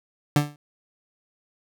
30% pulse tone with exponential decay, 146.83 Hz, D3, in tune, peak -10 dBFS, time 0.36-0.56 s, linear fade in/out 2 ms, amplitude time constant 43 ms, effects none

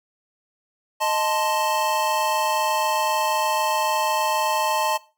square chord, A diminished, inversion second, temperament equal, 622.3 / 880 / 1046.5 Hz, Eb5 / A5 / C6, 0 / 0 / 0 cents, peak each -27 / -23 / -27 dBFS, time 1-4.98 s, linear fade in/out 20 ms, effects noise-tail reverb RT60 0.3 s tail -18 dB re dry

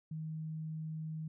sine tone, 157.6 Hz, D#3, 23 cents sharp, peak -38 dBFS, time 0.11-1.28 s, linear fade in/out 5 ms, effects none

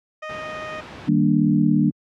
15% pulse tone, 620 Hz, D#5, 6 cents flat, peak -23 dBFS, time 0.22-0.81 s, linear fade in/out 10 ms
pink noise, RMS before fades -36 dBFS, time 0.29-1.09 s, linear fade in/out 5 ms
sine chord, Eb major seventh, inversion none, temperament equal, 155.56 / 196 / 233.1 / 293.7 Hz, Eb3 / G3 / Bb3 / D4, 0 / 0 / 0 / 0 cents, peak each -20 dBFS, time 1.07-1.91 s, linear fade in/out 20 ms
effects high-pass 100 Hz 12 dB/octave + low-pass 3000 Hz 12 dB/octave

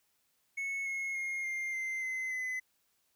triangle tone with pitch steps, 2200 / 2170 / 2140 / 2110 / 2081 / 2053 / 2024 Hz, C#7 / C#7 / C7 / C7 / C7 / C7 / B6, -14 / -37 / +38 / +14 / -10 / -33 / +42 cents, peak -32 dBFS, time 0.57-2.6 s, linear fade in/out 10 ms, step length 290 ms, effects white hiss -75 dBFS RMS until 3.15 s

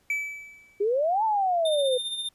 triangle tone with exponential decay, 2303 Hz, D7, 34 cents flat, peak -21 dBFS, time 0.1-0.84 s, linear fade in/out 2 ms, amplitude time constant 160 ms
sine exponential two-way sweep, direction up then down, 391.4 to 902 to 493.7 Hz, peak -21 dBFS, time 0.8-1.98 s, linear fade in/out 10 ms, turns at 1.24 s
square tone with tremolo, 3618 Hz, A7, 48 cents sharp, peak -28 dBFS, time 1.65-2.29 s, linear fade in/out 5 ms, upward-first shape sine, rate 15 Hz, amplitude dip 50%
effects pink hiss -66 dBFS RMS until 2.34 s + resampled to 32000 Hz

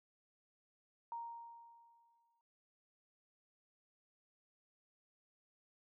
sine tone with exponential decay, 932.3 Hz, A#5, in tune, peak -40 dBFS, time 1.12-2.41 s, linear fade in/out 1 ms, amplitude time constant 280 ms, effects none

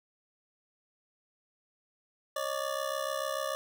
25% pulse ring-modulated tone, 581 Hz, D5, 19 cents flat, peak -25 dBFS, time 2.36-3.55 s, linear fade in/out 0 ms, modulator 33.4 Hz, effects none

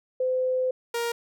sine / sawtooth tone pair in turn, 512 / 469.4 Hz, C5 / A#4, -38 / +12 cents, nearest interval major second, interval 150 cents, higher first, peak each -22 dBFS, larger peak neither, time 0.2-0.71 / 0.94-1.12 s, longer first, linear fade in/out 5 ms, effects none

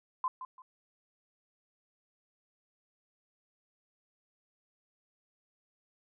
sine tone with echo, 1027 Hz, C6, 33 cents flat, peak -28 dBFS, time 0.24-0.28 s, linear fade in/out 2 ms, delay 170 ms, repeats 2, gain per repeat -11 dB, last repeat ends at 0.62 s, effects none

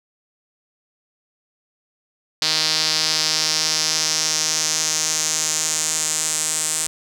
sawtooth tone with band-pass filter sweep, 156.5 Hz, D#3, 10 cents sharp, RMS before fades -21 dBFS, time 2.42-6.87 s, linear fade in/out 0 ms, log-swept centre 4600 to 8000 Hz, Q 3.4, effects none

